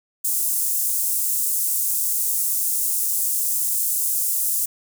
pink high-pass noise, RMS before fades -22 dBFS, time 0.24-4.66 s, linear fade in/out 10 ms, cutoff 8200 Hz, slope 24 dB/octave, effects none

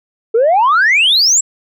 sine exponential sweep, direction up, 430 to 7830 Hz, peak -6 dBFS, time 0.34-1.41 s, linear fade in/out 10 ms, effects tanh soft clip ceiling -5 dBFS

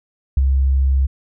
sine tone with ADSR envelope, 67.1 Hz, C2, 44 cents sharp, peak -9 dBFS, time 0.37-1.07 s, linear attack 4 ms, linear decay 26 ms, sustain -3 dB, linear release 15 ms, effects none

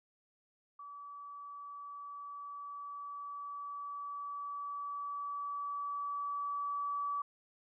sine tone with level ramp, 1148 Hz, D6, 40 cents flat, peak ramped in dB -46 to -33 dBFS, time 0.79-7.22 s, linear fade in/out 5 ms, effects none

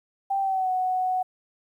sine tone with pitch glide, 784 to 740.9 Hz, G5 to F#5, 0 to +2 cents, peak -22 dBFS, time 0.3-1.23 s, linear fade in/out 10 ms, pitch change -98 cents, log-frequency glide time 0.4-0.7 s, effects 10-bit

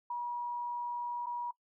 sine tone with dropouts, 962 Hz, B5, 46 cents flat, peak -34 dBFS, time 0.1-1.51 s, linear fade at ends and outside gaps 5 ms, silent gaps 1.26-1.266 s, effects noise-tail reverb RT60 0.1 s tail -21 dB re dry

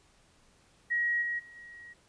sine tone with level steps, 1900 Hz, A#6, 33 cents sharp, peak -26 / -30 / -49 / -46 dBFS, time 0.9-1.94 s, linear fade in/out 20 ms, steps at 1.21 / 1.38 / 1.55 s, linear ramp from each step 20 ms, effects pink hiss -64 dBFS RMS until 2.08 s + resampled to 22050 Hz

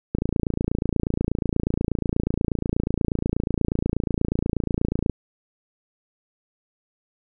click train, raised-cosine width 3 ms, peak -9 dBFS, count 141, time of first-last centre 0.15-5.097 s, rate 28.3 Hz, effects none

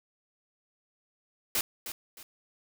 white noise with echo, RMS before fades -28 dBFS, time 1.55-1.61 s, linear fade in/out 2 ms, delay 310 ms, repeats 2, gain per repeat -10 dB, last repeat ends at 2.23 s, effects none

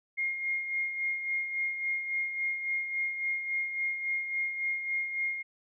sine tone with tremolo, 2135 Hz, C7, 34 cents sharp, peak -27 dBFS, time 0.17-5.43 s, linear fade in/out 20 ms, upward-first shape sine, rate 3.6 Hz, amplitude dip 55%, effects none

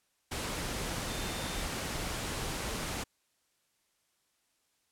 sine tone in noise, 3601 Hz, A7, 39 cents sharp, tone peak -47 dBFS, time 1.08-1.62 s, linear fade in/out 10 ms, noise pink, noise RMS -36 dBFS, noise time 0.31-3.04 s, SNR -14 dB, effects white hiss -75 dBFS RMS until 4.91 s + low-pass 11000 Hz 12 dB/octave

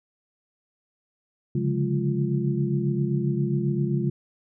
sine tone cluster, 138.4 / 145.9 / 177.2 / 207.3 / 348.8 Hz, C#3 / D3 / F3 / G#3 / F4, -2 / -11 / +25 / -3 / -2 cents, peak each -25 / -30 / -31 / -28 / -30 dBFS, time 1.55-4.1 s, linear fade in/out 5 ms, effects none

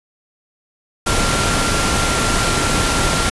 sine tone in noise, 1378 Hz, F6, 24 cents flat, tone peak -23 dBFS, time 1.06-3.3 s, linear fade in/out 10 ms, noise pink, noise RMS -17 dBFS, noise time 1.06-3.3 s, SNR -9 dB, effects resampled to 24000 Hz

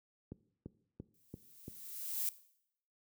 click train, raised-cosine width 3 ms, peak -31 dBFS, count 5, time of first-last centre 0.32-1.681 s, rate 2.94 Hz
violet noise with exponential growth, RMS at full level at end -34 dBFS, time 1.14-2.29 s, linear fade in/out 2 ms, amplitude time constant 250 ms
effects noise-tail reverb RT60 0.7 s tail -18 dB re dry + high-pass 80 Hz 12 dB/octave

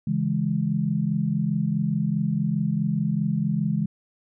sine chord, C# minor, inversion none, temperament equal with one note detuned, 140.04 / 164.81 / 207.7 Hz, C#3 / E3 / G#3, +18 / 0 / 0 cents, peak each -27 / -25 / -25 dBFS, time 0.07-3.86 s, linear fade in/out 5 ms, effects none

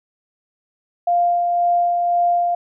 sine tone with tremolo, 698.5 Hz, F5, in tune, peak -13 dBFS, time 1.07-2.55 s, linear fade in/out 5 ms, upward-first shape sine, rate 1.9 Hz, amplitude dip 30%, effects none

